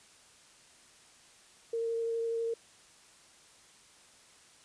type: tone with vibrato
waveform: sine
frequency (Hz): 459.1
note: A#4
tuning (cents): -26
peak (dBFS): -30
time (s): 1.73-2.54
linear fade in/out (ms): 5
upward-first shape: triangle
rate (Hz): 12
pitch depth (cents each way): 12
effects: white hiss -59 dBFS RMS until 4.64 s + resampled to 22050 Hz